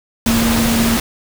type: tone in noise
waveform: sine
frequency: 230 Hz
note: A#3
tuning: 23 cents flat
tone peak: -14 dBFS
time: 0.26-0.97 s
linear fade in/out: 2 ms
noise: pink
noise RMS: -18 dBFS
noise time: 0.26-1 s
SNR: +1 dB
effects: none